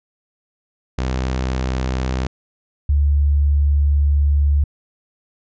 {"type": "tone pair in turn", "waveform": ["sawtooth", "sine"], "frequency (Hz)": [64.2, 72.06], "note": ["C2", "D2"], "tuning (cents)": [-32, -32], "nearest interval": "major second", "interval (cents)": 200, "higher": "second", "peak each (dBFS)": [-15, -12], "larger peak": "second", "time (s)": [[0.98, 2.27], [2.89, 4.64]], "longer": "second", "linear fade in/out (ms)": 5, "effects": ["resampled to 16000 Hz"]}